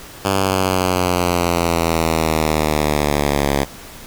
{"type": "exponential sweep", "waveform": "5% pulse", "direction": "down", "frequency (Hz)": [97.9, 69.3], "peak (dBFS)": -4, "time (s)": [0.24, 3.65], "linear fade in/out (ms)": 20, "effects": ["pink hiss -37 dBFS RMS until 4.06 s"]}